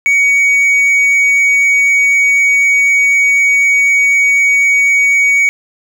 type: tone with hard clipping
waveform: sine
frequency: 2248 Hz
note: C#7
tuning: 24 cents sharp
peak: -8 dBFS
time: 0.06-5.49 s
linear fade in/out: 0 ms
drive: 3 dB
effects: none